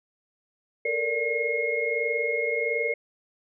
sine tone cluster, 446.6 / 468 / 584 / 2154 Hz, A4 / A#4 / D5 / C7, +26 / +7 / -10 / +50 cents, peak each -33 / -28 / -32 / -27 dBFS, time 0.85-2.94 s, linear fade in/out 5 ms, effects none

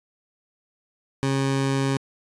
20% pulse tone, 136 Hz, C#3, 33 cents flat, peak -16 dBFS, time 1.23-1.97 s, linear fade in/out 0 ms, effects resampled to 22050 Hz

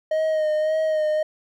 triangle tone with vibrato, 622.3 Hz, D#5, in tune, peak -17 dBFS, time 0.11-1.23 s, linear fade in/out 5 ms, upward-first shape sine, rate 1.8 Hz, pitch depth 29 cents each way, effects none

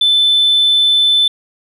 sine tone, 3520 Hz, A7, in tune, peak -7 dBFS, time 0.01-1.28 s, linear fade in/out 5 ms, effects tanh soft clip ceiling -5 dBFS

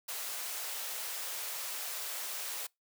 white high-pass noise, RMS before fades -39 dBFS, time 0.08-2.67 s, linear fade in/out 10 ms, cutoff 460 Hz, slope 24 dB/octave, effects noise-tail reverb RT60 0.2 s tail -26 dB re dry

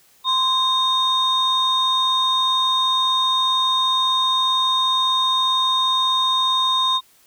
sine tone pair together, 1037 / 3695 Hz, C6 / A#7, -16 / -16 cents, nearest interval octave + minor seventh, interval 2200 cents, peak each -18 / -17 dBFS, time 0.24-7.01 s, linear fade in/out 50 ms, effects tanh soft clip ceiling -11 dBFS + white hiss -55 dBFS RMS until 7.26 s

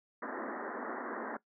pink band-pass noise, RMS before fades -40 dBFS, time 0.22-1.37 s, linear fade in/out 5 ms, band 220 to 1900 Hz, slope 96 dB/octave, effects noise-tail reverb RT60 0.1 s tail -18 dB re dry

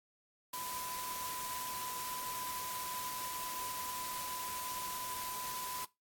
sine tone in noise, 1002 Hz, B5, 25 cents sharp, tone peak -42 dBFS, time 0.53-5.85 s, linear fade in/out 5 ms, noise white, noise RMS -43 dBFS, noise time 0.53-5.85 s, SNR -2 dB, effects noise-tail reverb RT60 0.2 s tail -19 dB re dry + AAC 64 kbps

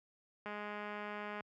click train, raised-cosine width 0.5 ms, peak -29 dBFS, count 198, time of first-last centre 0.46-1.407 s, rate 208 Hz, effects high-pass 100 Hz 12 dB/octave

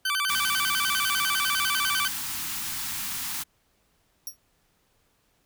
20% pulse tone with vibrato, 1334 Hz, E6, 20 cents sharp, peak -19 dBFS, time 0.05-2.08 s, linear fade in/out 5 ms, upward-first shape square, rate 10 Hz, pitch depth 240 cents each way
white band-stop noise, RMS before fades -32 dBFS, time 0.28-3.44 s, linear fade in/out 20 ms, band 320 to 790 Hz, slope 48 dB/octave
15% pulse tone with exponential decay, 5640 Hz, F8, 16 cents sharp, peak -23 dBFS, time 4.27-4.37 s, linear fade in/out 2 ms, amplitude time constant 21 ms
effects pink hiss -68 dBFS RMS until 5.45 s

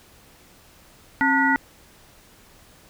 sine tone cluster, 269.4 / 894 / 1453 / 1939 Hz, C#4 / A5 / F#6 / B6, -49 / +27 / -32 / -32 cents, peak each -22 dBFS, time 1.21-1.56 s, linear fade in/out 0 ms, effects pink hiss -52 dBFS RMS until 2.89 s

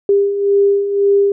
sine beating tone pair, 399 / 400.9 Hz, G4 / G4, +31 / +39 cents, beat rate 1.9 Hz, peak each -18 / -11 dBFS, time 0.09-1.32 s, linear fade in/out 2 ms, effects none

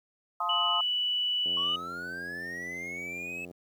sine chord, F dominant seventh, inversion none, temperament just, 698.5 / 873.1 / 1047.7 / 1257.2 Hz, F5 / A5 / C6 / Eb6, 0 / -14 / +2 / +18 cents, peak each -36 / -35 / -34 / -30 dBFS, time 0.4-0.81 s, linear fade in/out 5 ms
sine tone, 2960 Hz, F#7, in tune, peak -26 dBFS, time 0.49-1.76 s, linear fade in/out 5 ms
click train, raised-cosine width 2 ms, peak -31 dBFS, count 180, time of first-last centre 1.46-3.51 s, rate 87.3 Hz
triangle linear sweep, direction up, 1091 to 2614 Hz, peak -34 dBFS, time 1.57-3.45 s, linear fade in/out 2 ms
effects high-pass 150 Hz 12 dB/octave + 10-bit

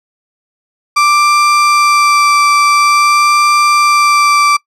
35% pulse tone with vibrato, 1174 Hz, D6, 1 cent flat, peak -5 dBFS, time 0.96-4.57 s, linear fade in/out 10 ms, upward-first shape sine, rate 0.48 Hz, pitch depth 10 cents each way, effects noise-tail reverb RT60 0.1 s tail -22 dB re dry + low-pass 8000 Hz 12 dB/octave

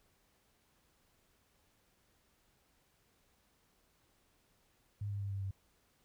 sine tone with pitch steps, 102.2 / 100.85 / 99.52 / 98.21 / 96.91 Hz, G#2 / G2 / G2 / G2 / G2, -27 / +50 / +27 / +4 / -19 cents, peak -36 dBFS, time 5.01-5.51 s, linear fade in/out 5 ms, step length 100 ms, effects pink hiss -73 dBFS RMS until 6.04 s

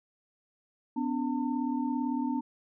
sine tone cluster, 251.3 / 289.2 / 903 Hz, B3 / D4 / A5, +30 / -27 / +45 cents, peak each -30 / -32 / -37 dBFS, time 0.96-2.41 s, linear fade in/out 10 ms, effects none

